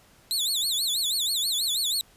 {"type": "tone with vibrato", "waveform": "sawtooth", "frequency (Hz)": 3869, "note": "B7", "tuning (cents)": -36, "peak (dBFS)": -21, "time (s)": [0.31, 2.01], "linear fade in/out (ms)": 0, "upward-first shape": "sine", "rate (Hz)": 6.2, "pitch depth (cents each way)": 230, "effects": ["pink hiss -57 dBFS RMS until 2.16 s", "resampled to 32000 Hz"]}